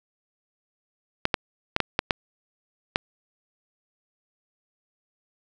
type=clicks; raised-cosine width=0.3 ms; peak=-4 dBFS; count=7; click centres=1.254 / 1.342 / 1.764 / 1.803 / 1.991 / 2.108 / 2.959 s; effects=none